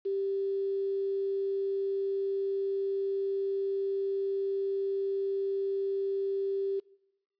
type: tone with quantisation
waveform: sine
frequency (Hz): 392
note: G4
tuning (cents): 0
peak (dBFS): -28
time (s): 0.05-6.8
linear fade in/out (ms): 10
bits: 9
effects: noise-tail reverb RT60 0.9 s tail -23 dB re dry + resampled to 11025 Hz